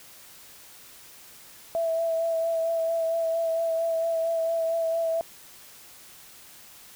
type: tone with vibrato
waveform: sine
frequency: 659.3 Hz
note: E5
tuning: in tune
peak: -23 dBFS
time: 1.75-5.21 s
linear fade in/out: 0 ms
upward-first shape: sine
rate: 4.4 Hz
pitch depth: 20 cents each way
effects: white hiss -49 dBFS RMS until 6.95 s